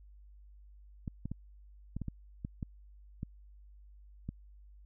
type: clicks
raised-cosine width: 5 ms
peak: -25 dBFS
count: 10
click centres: 1.078 / 1.256 / 1.316 / 1.966 / 2.017 / 2.083 / 2.449 / 2.628 / 3.231 / 4.29 s
effects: added 50 Hz sine -53 dBFS peak until 4.85 s